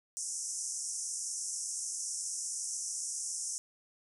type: band-pass noise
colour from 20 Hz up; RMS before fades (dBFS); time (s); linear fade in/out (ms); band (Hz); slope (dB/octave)
pink; -38; 0.17-3.58; 0; 5500 to 10000; 96
effects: none